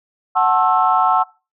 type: chord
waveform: sine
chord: F# half-diminished seventh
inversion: none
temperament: equal with one note detuned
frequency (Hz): 740 / 880 / 1074.1 / 1318.5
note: F#5 / A5 / C6 / E6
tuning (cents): 0 / 0 / +45 / 0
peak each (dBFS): -16 / -18 / -18 / -17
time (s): 0.35-1.24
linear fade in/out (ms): 20
effects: noise-tail reverb RT60 0.3 s tail -22 dB re dry + tanh soft clip ceiling -1 dBFS